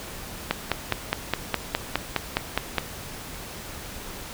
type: click train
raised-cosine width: 0.3 ms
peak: -5 dBFS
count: 12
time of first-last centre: 0.51-2.783 s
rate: 4.84 Hz
effects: pink hiss -38 dBFS RMS until 4.33 s